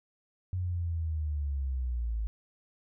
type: linear sweep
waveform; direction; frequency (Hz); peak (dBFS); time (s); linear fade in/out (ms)
sine; down; 92.5 to 53; -29; 0.53-2.27; 0
effects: none